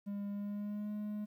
triangle tone with pitch glide, 202.1 to 209.5 Hz, G#3 to G#3, -47 to +15 cents, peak -35 dBFS, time 0.06-1.26 s, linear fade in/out 20 ms, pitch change +62 cents, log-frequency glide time 0.29-0.9 s, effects 12-bit

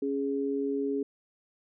sine tone pair together, 277.2 / 415.3 Hz, C#4 / G#4, 0 / 0 cents, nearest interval perfect fifth, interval 700 cents, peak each -30 / -30 dBFS, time 0.02-1.03 s, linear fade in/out 5 ms, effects none

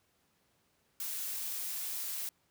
blue noise, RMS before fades -38 dBFS, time 1-2.29 s, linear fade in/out 2 ms, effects pink hiss -73 dBFS RMS until 2.5 s + high-pass 80 Hz 12 dB/octave

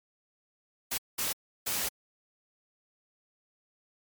white noise bursts at uneven times, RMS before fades -31 dBFS, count 3, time 0.91-0.98 / 1.18-1.33 / 1.66-1.89 s, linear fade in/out 10 ms, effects MP3 96 kbps

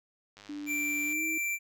click train, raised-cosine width 0.2 ms, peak -33 dBFS, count 78, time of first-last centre 0.37-1.125 s, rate 102 Hz
sine tone with pitch glide, 293.7 to 318.4 Hz, D4 to D#4, 0 to +40 cents, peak -36 dBFS, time 0.49-1.38 s, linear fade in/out 5 ms, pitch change +140 cents, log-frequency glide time 1.05-1.24 s
square tone, 2349 Hz, D7, in tune, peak -30 dBFS, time 0.66-1.59 s, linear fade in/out 50 ms
effects none

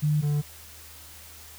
sine / triangle tone pair in turn, 150.2 / 147.11 Hz, D3 / D3, +39 / +3 cents, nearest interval unison, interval 36 cents, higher first, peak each -20 dBFS, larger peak neither, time 0.02-0.22 / 0.22-0.42 s, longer neither, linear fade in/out 20 ms, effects added 78 Hz sine -51 dBFS peak until 1.58 s + white hiss -47 dBFS RMS until 1.58 s

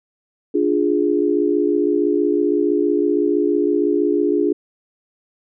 sine chord, D diminished, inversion none, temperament equal, 293.7 / 349.2 / 415.3 Hz, D4 / F4 / Ab4, 0 / 0 / 0 cents, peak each -19 dBFS, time 0.54-4.53 s, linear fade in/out 10 ms, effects none

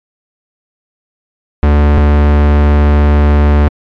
45% pulse tone pair in turn, 73.42 / 73.42 Hz, D2 / D2, 0 / 0 cents, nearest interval unison, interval 0 cents, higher neither, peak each -5 dBFS, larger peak neither, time 1.63-1.98 / 1.98-3.68 s, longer second, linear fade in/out 0 ms, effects low-pass 2000 Hz 12 dB/octave + MP3 96 kbps

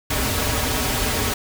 pink noise with comb filter, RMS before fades -22 dBFS, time 0.1-1.34 s, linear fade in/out 5 ms, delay 5.8 ms, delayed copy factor -0.8, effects none

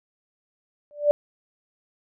sine tone with exponential growth, 587.3 Hz, D5, in tune, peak -10 dBFS, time 0.91-1.11 s, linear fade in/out 0 ms, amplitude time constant 42 ms, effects none

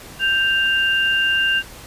sine tone pair together, 1568 / 2794 Hz, G6 / F7, 0 / 0 cents, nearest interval minor seventh, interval 1000 cents, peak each -18 dBFS, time 0.19-1.63 s, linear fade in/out 50 ms, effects pink hiss -39 dBFS RMS until 1.86 s + resampled to 32000 Hz

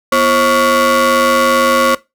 35% pulse ring-modulated tone, 292.3 Hz, D4, 8 cents flat, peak -4 dBFS, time 0.12-1.95 s, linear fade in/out 5 ms, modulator 828 Hz, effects noise-tail reverb RT60 0.2 s tail -19 dB re dry

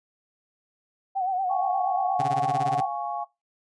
sine tone with vibrato, 752 Hz, F#5, 28 cents sharp, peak -23 dBFS, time 1.15-2.87 s, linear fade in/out 20 ms, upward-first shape sine, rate 8.5 Hz, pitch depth 71 cents each way
sine chord, Db major, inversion first, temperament equal, 698.5 / 830.6 / 1108.7 Hz, F5 / Ab5 / Db6, 0 / 0 / 0 cents, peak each -32 / -31 / -34 dBFS, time 1.49-3.25 s, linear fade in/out 20 ms
sawtooth tone with tremolo, 138.59 Hz, C#3, in tune, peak -23 dBFS, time 2.19-2.81 s, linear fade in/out 10 ms, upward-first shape sine, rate 17 Hz, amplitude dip 90%
effects noise-tail reverb RT60 0.2 s tail -18 dB re dry + resampled to 22050 Hz

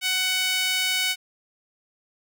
sawtooth tone with high-pass filter, 746 Hz, F#5, 14 cents sharp, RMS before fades -24 dBFS, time 0.01-1.16 s, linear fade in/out 50 ms, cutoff 2600 Hz, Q 1.9, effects none

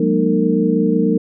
sine tone cluster, 179.8 / 205.7 / 235.8 / 304.2 / 455.8 Hz, F#3 / G#3 / A#3 / D#4 / A#4, -49 / -16 / +20 / -39 / -39 cents, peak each -19 dBFS, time 0-1.18 s, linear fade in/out 5 ms, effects none

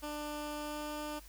15% pulse tone with pitch glide, 297.4 to 299.6 Hz, D4 to D4, +22 to +35 cents, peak -32 dBFS, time 0.02-1.2 s, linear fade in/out 20 ms, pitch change +13 cents, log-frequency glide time 0.56-0.89 s, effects added 50 Hz sine -53 dBFS peak until 1.28 s + white hiss -58 dBFS RMS until 1.28 s

